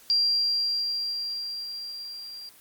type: tone with level ramp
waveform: sine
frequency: 4752 Hz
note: D8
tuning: 20 cents sharp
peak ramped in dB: -19 to -38 dBFS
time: 0.1-2.49 s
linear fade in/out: 0 ms
effects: white hiss -53 dBFS RMS until 2.6 s + Opus 48 kbps